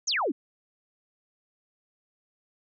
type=exponential sweep; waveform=sine; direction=down; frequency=7000 to 234.4 Hz; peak=-24 dBFS; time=0.07-0.32 s; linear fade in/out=10 ms; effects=none